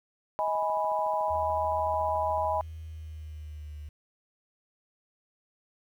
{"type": "chord", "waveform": "sine", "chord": "G# minor", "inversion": "second", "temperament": "equal with one note detuned", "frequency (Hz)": [631.7, 830.6, 987.8], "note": ["D#5", "G#5", "B5"], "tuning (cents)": [26, 0, 0], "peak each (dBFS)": -30, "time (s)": [0.39, 2.61], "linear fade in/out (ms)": 0}
{"type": "click train", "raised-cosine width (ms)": 1, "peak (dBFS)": -37, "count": 28, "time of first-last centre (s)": [0.48, 2.451], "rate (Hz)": 13.7}
{"type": "tone with pitch glide", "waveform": "sine", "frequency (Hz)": [80.1, 74.74], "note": ["E2", "D2"], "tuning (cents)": [-49, 31], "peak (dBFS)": -38, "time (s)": [1.3, 3.89], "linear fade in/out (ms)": 5, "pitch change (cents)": -120, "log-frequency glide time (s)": [2.82, 3.77]}
{"effects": ["10-bit"]}